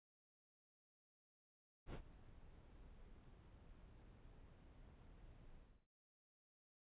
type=noise with ADSR envelope; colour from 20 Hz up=brown; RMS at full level=-44 dBFS; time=1.86-5.87 s; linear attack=74 ms; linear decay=73 ms; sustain=-18 dB; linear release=320 ms; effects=resampled to 8000 Hz